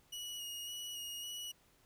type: tone with vibrato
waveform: sawtooth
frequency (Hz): 2900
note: F#7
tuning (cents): -35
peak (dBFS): -39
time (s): 0.12-1.52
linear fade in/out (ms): 10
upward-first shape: square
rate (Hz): 1.8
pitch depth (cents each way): 17
effects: pink hiss -69 dBFS RMS until 1.85 s